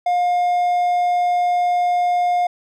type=tone; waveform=triangle; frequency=711 Hz; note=F5; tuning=31 cents sharp; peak=-13 dBFS; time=0.06-2.47 s; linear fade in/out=5 ms; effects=none